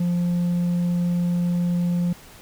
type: tone with hard clipping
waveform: triangle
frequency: 174.9 Hz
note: F3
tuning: 3 cents sharp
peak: -18 dBFS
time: 0-2.13 s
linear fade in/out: 5 ms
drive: 1 dB
effects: pink hiss -46 dBFS RMS until 2.41 s